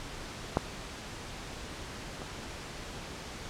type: clicks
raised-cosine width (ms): 1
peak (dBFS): -10 / -27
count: 2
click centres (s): 0.571 / 2.218
effects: pink hiss -42 dBFS RMS until 3.49 s + low-pass 7000 Hz 12 dB/octave